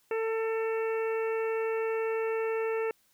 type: harmonic tone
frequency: 447 Hz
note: A4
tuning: 27 cents sharp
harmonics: 1 / 2 / 3 / 4 / 5 / 6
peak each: -28 / -40 / -41 / -43 / -44 / -44 dBFS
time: 0.11-2.91 s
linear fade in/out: 2 ms
effects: white hiss -68 dBFS RMS until 3.13 s